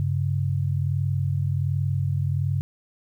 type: tone pair together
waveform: sine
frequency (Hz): 97.26 / 138.59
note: G2 / C#3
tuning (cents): -13 / 0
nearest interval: tritone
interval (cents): 613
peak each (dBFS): -24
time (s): 0-2.61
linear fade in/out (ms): 0
effects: 10-bit